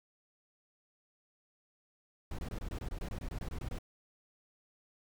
brown noise bursts, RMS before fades -39 dBFS, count 15, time 2.31-3.786 s, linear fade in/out 2 ms, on 76 ms, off 24 ms, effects none

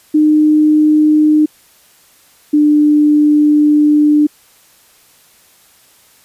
sine tone pair in turn, 304.9 / 298.1 Hz, D#4 / D4, -35 / +26 cents, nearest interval unison, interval 39 cents, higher first, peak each -6 dBFS, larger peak neither, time 0.14-1.46 / 2.53-4.27 s, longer second, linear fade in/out 10 ms, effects white hiss -48 dBFS RMS until 6.24 s + resampled to 32000 Hz

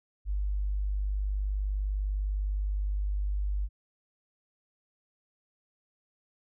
sine tone, 49.85 Hz, G1, 30 cents sharp, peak -27 dBFS, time 0.25-3.69 s, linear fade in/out 50 ms, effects none

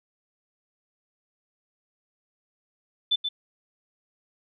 sine tone with echo, 3520 Hz, A7, in tune, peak -19 dBFS, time 3.11-3.16 s, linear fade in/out 10 ms, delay 130 ms, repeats 1, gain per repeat -6 dB, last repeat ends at 3.29 s, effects none

